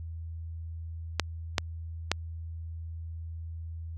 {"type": "clicks", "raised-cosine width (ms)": 0.2, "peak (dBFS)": -6, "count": 3, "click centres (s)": [1.197, 1.582, 2.116], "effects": ["added 82 Hz sine -36 dBFS peak until 3.97 s"]}